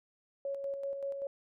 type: tone with tremolo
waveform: sine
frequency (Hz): 554.4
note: C#5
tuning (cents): 0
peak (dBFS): -33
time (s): 0.45-1.27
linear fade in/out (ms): 2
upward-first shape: square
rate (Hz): 5.2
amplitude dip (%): 40
effects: none